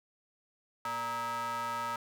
square ring-modulated tone, 174.61 Hz, F3, in tune, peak -31 dBFS, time 0.85-1.96 s, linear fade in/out 2 ms, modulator 1110 Hz, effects none

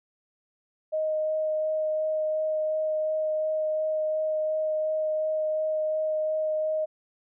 sine tone with vibrato, 622.3 Hz, D#5, in tune, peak -24 dBFS, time 0.92-6.86 s, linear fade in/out 20 ms, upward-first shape sine, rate 2.8 Hz, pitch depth 8 cents each way, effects none

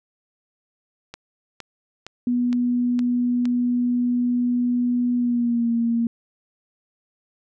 click train, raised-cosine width 0.2 ms, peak -18 dBFS, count 6, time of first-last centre 1.14-3.455 s, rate 2.16 Hz
sine tone with pitch glide, 244.3 to 232.7 Hz, B3 to A#3, -19 to -3 cents, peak -18 dBFS, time 2.27-6.07 s, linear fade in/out 2 ms, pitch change -84 cents, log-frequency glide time 5.16-5.7 s
effects none

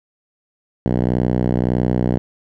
5% pulse tone with band-pass filter, 61.74 Hz, B1, in tune, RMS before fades -18 dBFS, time 0.86-2.18 s, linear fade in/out 0 ms, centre 150 Hz, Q 0.84, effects none

